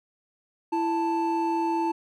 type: tone pair together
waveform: triangle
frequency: 332.9 / 882.3 Hz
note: E4 / A5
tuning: +17 / +5 cents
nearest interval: octave + perfect fourth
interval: 1688 cents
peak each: -24 dBFS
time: 0.72-1.92 s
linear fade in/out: 10 ms
effects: none